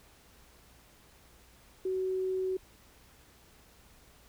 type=tone; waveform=sine; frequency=375.1 Hz; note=F#4; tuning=24 cents sharp; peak=-29 dBFS; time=1.85-2.57 s; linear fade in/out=5 ms; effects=added 60 Hz sine -64 dBFS peak until 4.28 s + pink hiss -60 dBFS RMS until 4.28 s